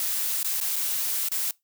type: noise with dropouts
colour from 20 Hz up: blue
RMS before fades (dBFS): -27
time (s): 0-1.51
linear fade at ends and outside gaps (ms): 1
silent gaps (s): 0.43-0.445 / 0.602-0.612 / 0.759-0.763 / 1.286-1.317
effects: noise-tail reverb RT60 0.2 s tail -23 dB re dry